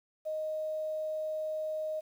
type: tone with quantisation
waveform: sine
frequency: 622.3 Hz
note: D#5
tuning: in tune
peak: -32 dBFS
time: 0.25-2.01 s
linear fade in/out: 20 ms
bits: 10
effects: none